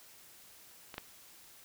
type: clicks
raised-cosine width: 0.3 ms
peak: -28 / -22 dBFS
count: 2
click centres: 0.942 / 0.981 s
effects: white hiss -57 dBFS RMS until 1.64 s